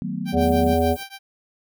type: chord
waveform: sine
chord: B dominant seventh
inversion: first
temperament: just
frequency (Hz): 154.34 / 185.21 / 222.2 / 246.9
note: D#3 / F#3 / A3 / B3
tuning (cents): -14 / +2 / +17 / 0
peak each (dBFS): -33 / -28 / -31 / -31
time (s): 0.02-0.74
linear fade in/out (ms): 0
type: tone with tremolo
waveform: 10% pulse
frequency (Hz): 784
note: G5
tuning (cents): 0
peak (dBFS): -22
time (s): 0.25-1.19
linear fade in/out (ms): 50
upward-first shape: triangle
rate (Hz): 6.8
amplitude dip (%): 100
type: harmonic tone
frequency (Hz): 82.3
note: E2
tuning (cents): -2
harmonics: 1 / 3 / 5 / 7 / 9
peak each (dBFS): -23 / -23 / -23 / -23 / -23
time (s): 0.32-0.97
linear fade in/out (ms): 50
type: band-stop noise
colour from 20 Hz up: white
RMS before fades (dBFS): -41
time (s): 0.41-1.03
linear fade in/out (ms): 0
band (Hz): 780 to 8800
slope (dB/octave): 24
effects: none